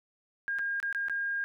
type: tone with dropouts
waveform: sine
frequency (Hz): 1616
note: G#6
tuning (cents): -48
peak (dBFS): -29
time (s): 0.48-1.44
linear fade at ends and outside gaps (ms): 0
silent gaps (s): 0.586-0.592 / 0.801-0.828 / 0.927-0.948 / 1.084-1.097
effects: none